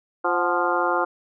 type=harmonic tone with a mistuned harmonic; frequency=174.61 Hz; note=F3; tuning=in tune; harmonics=2 / 3 / 4 / 5 / 6 / 7 / 8; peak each=-27 / -27 / -27 / -27 / -27 / -27 / -27 dBFS; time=0.24-1.05 s; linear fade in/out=10 ms; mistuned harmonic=4; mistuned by=+73 cents; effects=none